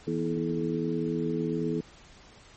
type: harmonic tone with a mistuned harmonic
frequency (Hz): 81.4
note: E2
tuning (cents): -21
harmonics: 2 / 3 / 4 / 5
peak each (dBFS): -32 / -32 / -32 / -32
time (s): 0.07-1.81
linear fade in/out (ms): 5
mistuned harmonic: 5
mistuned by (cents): +89
effects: pink hiss -53 dBFS RMS until 2.56 s + MP3 32 kbps